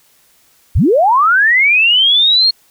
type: linear sweep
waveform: sine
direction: up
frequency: 36.71 to 4320 Hz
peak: -7 dBFS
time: 0.75-2.51 s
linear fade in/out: 10 ms
effects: white hiss -52 dBFS RMS until 2.7 s